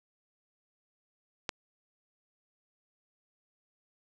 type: click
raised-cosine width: 0.2 ms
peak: -14 dBFS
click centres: 1.492 s
effects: none